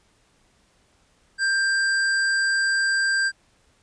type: tone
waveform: square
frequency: 1584 Hz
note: G6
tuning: 18 cents sharp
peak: -20 dBFS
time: 1.38-3.32 s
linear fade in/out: 50 ms
effects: pink hiss -62 dBFS RMS until 3.82 s + resampled to 22050 Hz